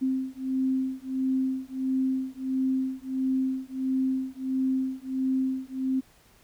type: beating tone pair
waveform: sine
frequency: 261.6 / 263.1 Hz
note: C4 / C4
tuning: 0 / +10 cents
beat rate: 1.5 Hz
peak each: -28 dBFS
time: 0.01-6.01 s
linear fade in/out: 20 ms
effects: pink hiss -59 dBFS RMS until 6.43 s